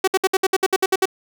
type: tone bursts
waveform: sawtooth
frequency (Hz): 380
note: F#4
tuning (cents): +46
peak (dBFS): -10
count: 11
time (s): 0.04-1.056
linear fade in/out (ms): 5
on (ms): 36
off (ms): 62
effects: none